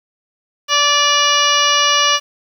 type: harmonic tone with a mistuned harmonic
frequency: 580 Hz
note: D5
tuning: 22 cents flat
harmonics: 1 / 2 / 3 / 4 / 5 / 6 / 7 / 8 / 9 / 10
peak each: -24 / -16 / -21 / -23 / -16 / -23 / -26 / -26 / -25 / -20 dBFS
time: 0.68-2.2 s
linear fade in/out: 50 ms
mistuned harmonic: 4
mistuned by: +38 cents
effects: 7-bit